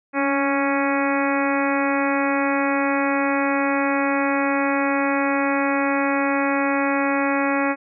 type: harmonic tone with a mistuned harmonic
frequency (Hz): 277.1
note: C#4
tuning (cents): -1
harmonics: 1 / 2 / 3 / 4 / 5 / 6 / 7 / 8 / 9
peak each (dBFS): -22 / -25 / -27 / -28 / -29 / -30 / -30 / -31 / -32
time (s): 0.13-7.76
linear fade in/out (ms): 50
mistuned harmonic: 1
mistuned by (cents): +27
effects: none